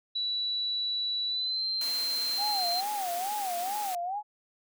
sine tone with pitch glide, 3940 to 4133 Hz, B7 to C8, -5 to -22 cents, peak -28 dBFS, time 0.15-2.81 s, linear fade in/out 10 ms, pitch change +83 cents, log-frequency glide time 1.27-1.65 s
white high-pass noise, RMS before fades -39 dBFS, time 1.81-3.95 s, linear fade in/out 2 ms, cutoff 200 Hz, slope 96 dB/octave
sine tone with vibrato, 763 Hz, G5, 47 cents flat, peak -30 dBFS, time 2.37-4.23 s, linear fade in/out 50 ms, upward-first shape sine, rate 2.3 Hz, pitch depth 170 cents each way
effects none

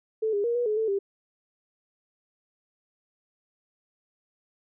sine tone with pitch steps, 439.1 / 406.5 / 471.6 / 484 / 426.1 / 442.5 / 396.4 Hz, A4 / G#4 / A#4 / B4 / G#4 / A4 / G4, -4 / -37 / +20 / -35 / +44 / +10 / +19 cents, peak -23 dBFS, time 0.22-0.99 s, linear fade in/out 10 ms, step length 110 ms, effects none

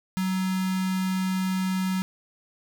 square tone with notch filter, 187.4 Hz, F#3, 22 cents sharp, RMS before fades -26 dBFS, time 0.17-2.02 s, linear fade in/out 0 ms, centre 560 Hz, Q 2, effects none

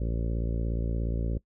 harmonic tone, 57 Hz, A#1, 38 cents flat, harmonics 1 / 2 / 3 / 4 / 5 / 6 / 7 / 8 / 9 / 10, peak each -28 / -34 / -38 / -40 / -42 / -44 / -45 / -46 / -47 / -48 dBFS, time 0-1.38 s, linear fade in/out 5 ms, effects noise-tail reverb RT60 0.1 s tail -20 dB re dry

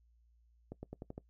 accelerating click train, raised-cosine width 2 ms, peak -30 dBFS, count 6, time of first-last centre 0.72-1.18 s, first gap 110 ms, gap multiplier 0.91, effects noise-tail reverb RT60 0.1 s tail -20 dB re dry + added 58 Hz sine -65 dBFS peak until 1.29 s

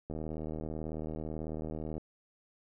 click train, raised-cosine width 2 ms, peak -26 dBFS, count 148, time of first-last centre 0.1-1.98 s, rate 78.2 Hz, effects none

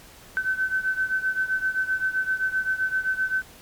sine beating tone pair, 1525 / 1532.7 Hz, G6 / G6, -48 / -39 cents, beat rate 7.7 Hz, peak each -24 / -27 dBFS, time 0.37-3.42 s, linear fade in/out 0 ms, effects pink hiss -48 dBFS RMS until 3.61 s + MP3 96 kbps

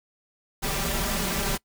pink noise with comb filter, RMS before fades -27 dBFS, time 0.62-1.58 s, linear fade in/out 20 ms, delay 5.1 ms, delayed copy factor +0.8, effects noise-tail reverb RT60 0.1 s tail -24 dB re dry

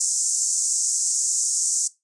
pink band-pass noise, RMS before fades -23 dBFS, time 0-1.88 s, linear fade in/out 10 ms, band 6200 to 8400 Hz, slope 48 dB/octave, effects noise-tail reverb RT60 0.2 s tail -19 dB re dry + resampled to 24000 Hz

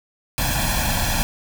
pink noise with comb filter, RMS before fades -21 dBFS, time 0.38-1.23 s, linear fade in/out 0 ms, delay 1.2 ms, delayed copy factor +0.95, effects none

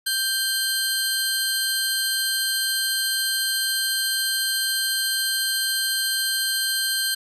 20% pulse tone pair together, 1568 / 4186 Hz, G6 / C8, 0 / 0 cents, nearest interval octave + perfect fourth, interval 1700 cents, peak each -20 / -18 dBFS, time 0.06-7.15 s, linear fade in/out 10 ms, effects resampled to 32000 Hz

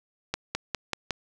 accelerating click train, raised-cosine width 0.2 ms, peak -10 dBFS, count 5, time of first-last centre 0.34-1.107 s, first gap 210 ms, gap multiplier 0.94, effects none

